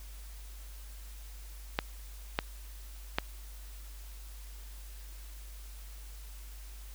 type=clicks; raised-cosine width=0.3 ms; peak=-11 dBFS; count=3; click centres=1.789 / 2.389 / 3.185 s; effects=added 50 Hz sine -44 dBFS peak until 6.94 s + white hiss -55 dBFS RMS until 6.94 s